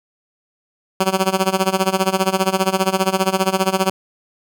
10% pulse tone with tremolo, 190 Hz, F#3, 46 cents sharp, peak -4 dBFS, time 1-3.9 s, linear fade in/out 5 ms, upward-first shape sine, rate 15 Hz, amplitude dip 90%, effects none

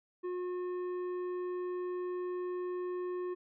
sine tone with tanh clipping, 360 Hz, F#4, 47 cents flat, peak -36 dBFS, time 0.23-3.35 s, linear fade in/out 20 ms, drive 9 dB, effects none

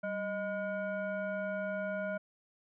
sine tone with frequency modulation, 622.3 Hz, D#5, in tune, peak -33 dBFS, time 0.03-2.18 s, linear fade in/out 10 ms, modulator 816 Hz, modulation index 0.97, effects none

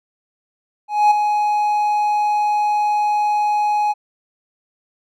triangle tone with ADSR envelope, 837 Hz, G#5, 13 cents sharp, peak -6 dBFS, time 0.88-3.94 s, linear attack 230 ms, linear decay 10 ms, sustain -7 dB, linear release 31 ms, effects none

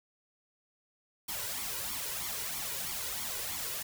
white noise with flanger, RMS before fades -37 dBFS, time 1.28-3.83 s, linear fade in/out 10 ms, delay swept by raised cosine 0.89 to 2.09 ms, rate 3.1 Hz, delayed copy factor +0.7, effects none

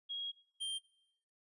sine / square tone pair in turn, 3289 / 3170 Hz, G#7 / G7, -18 / +19 cents, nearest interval minor second, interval 63 cents, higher first, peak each -38 / -37 dBFS, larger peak second, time 0.09-0.32 / 0.6-0.79 s, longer first, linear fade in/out 20 ms, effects noise-tail reverb RT60 0.7 s tail -19 dB re dry + resampled to 24000 Hz

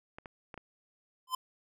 clicks, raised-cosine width 0.5 ms, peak -29 dBFS, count 4, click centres 0.185 / 0.258 / 0.542 / 0.577 s
square tone with exponential growth, 1028 Hz, C6, 31 cents flat, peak -27 dBFS, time 1.27-1.35 s, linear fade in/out 5 ms, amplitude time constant 16 ms
effects none

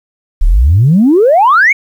sine exponential sweep, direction up, 31.27 to 2300 Hz, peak -3 dBFS, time 0.41-1.73 s, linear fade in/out 10 ms, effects tanh soft clip ceiling 0 dBFS + 7-bit

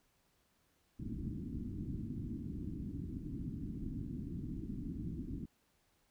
white low-pass noise, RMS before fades -42 dBFS, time 0.99-5.46 s, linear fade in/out 10 ms, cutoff 300 Hz, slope 48 dB/octave, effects pink hiss -75 dBFS RMS until 6.1 s

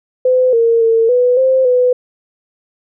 sine tone with pitch steps, 509 / 461.2 / 453.6 / 494.8 / 523 / 498.6 Hz, C5 / A#4 / A#4 / B4 / C5 / B4, -48 / -19 / -47 / +3 / -1 / +16 cents, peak -8 dBFS, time 0.25-1.93 s, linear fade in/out 5 ms, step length 280 ms, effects none

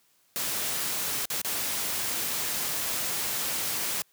white noise with dropouts, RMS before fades -30 dBFS, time 0.36-4.02 s, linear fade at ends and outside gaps 0 ms, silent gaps 1.255-1.302 / 1.416-1.447 s, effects white hiss -66 dBFS RMS until 4.12 s + high-pass 80 Hz 12 dB/octave

